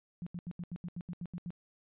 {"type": "tone bursts", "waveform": "sine", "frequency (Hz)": 174.61, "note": "F3", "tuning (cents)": 0, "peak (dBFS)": -37, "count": 11, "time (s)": [0.22, 1.505], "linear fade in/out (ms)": 0, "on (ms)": 45, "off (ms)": 79, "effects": ["resampled to 8000 Hz"]}